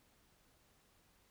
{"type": "silence", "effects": ["pink hiss -71 dBFS RMS until 1.3 s"]}